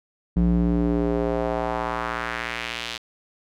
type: tone with band-pass filter sweep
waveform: square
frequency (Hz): 58.27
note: A#1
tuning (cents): 0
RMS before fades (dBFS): -24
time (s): 0.36-2.98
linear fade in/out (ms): 10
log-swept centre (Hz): 160 to 3700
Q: 1.7
effects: none